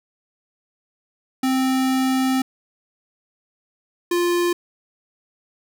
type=tone pair in turn; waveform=square; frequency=261.6 / 349.2 Hz; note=C4 / F4; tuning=0 / 0 cents; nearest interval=perfect fourth; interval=500 cents; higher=second; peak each=-18 dBFS; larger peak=neither; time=1.43-2.42 / 4.11-4.53 s; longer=first; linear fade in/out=5 ms; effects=none